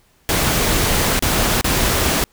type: noise with dropouts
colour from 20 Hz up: pink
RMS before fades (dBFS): -17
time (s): 0.29-2.24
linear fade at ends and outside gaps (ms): 0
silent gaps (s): 1.192-1.224 / 1.611-1.644
effects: pink hiss -57 dBFS RMS until 2.32 s